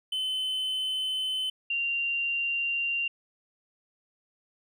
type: tone pair in turn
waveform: triangle / sine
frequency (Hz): 3047 / 2773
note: G7 / F7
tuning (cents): -50 / -13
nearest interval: major second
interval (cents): 163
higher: first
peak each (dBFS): -26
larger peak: neither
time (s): 0.12-1.5 / 1.7-3.08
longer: neither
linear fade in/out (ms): 5
effects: none